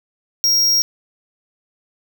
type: tone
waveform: square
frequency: 5600 Hz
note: F8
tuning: 4 cents sharp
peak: -13 dBFS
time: 0.44-0.82 s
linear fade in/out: 0 ms
effects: 8-bit